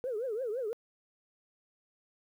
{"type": "tone with vibrato", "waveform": "sine", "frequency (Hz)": 471.4, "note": "A#4", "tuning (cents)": 19, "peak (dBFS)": -31, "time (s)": [0.04, 0.73], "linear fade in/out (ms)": 0, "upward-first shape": "triangle", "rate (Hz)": 5.9, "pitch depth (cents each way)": 270, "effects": ["tanh soft clip ceiling -27 dBFS", "11-bit"]}